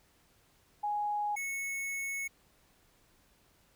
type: tone pair in turn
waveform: sine / square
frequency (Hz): 830.6 / 2202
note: G#5 / C#7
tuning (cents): 0 / -12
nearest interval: octave + perfect fourth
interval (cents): 1688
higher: second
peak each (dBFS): -30 / -35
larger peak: first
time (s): 0.83-1.36 / 1.36-2.28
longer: second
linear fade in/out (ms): 10
effects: pink hiss -67 dBFS RMS until 3.75 s